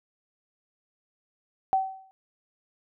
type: tone with exponential decay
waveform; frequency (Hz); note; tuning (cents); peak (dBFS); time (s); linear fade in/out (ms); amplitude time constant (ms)
sine; 765; G5; -42; -17; 1.73-2.11; 0; 81
effects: none